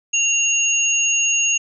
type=tone pair together; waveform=sine; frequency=2777 / 6605 Hz; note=F7 / G#8; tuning=-10 / -10 cents; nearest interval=octave + minor third; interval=1500 cents; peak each=-18 dBFS; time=0.13-1.58 s; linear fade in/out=10 ms; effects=none